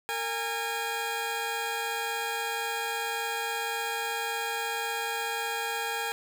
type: tone pair together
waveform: 15% pulse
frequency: 458.2 / 816.4 Hz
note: A#4 / G#5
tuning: -30 / -30 cents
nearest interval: minor seventh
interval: 1000 cents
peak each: -28 / -25 dBFS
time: 0.09-6.12 s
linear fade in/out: 0 ms
effects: 8-bit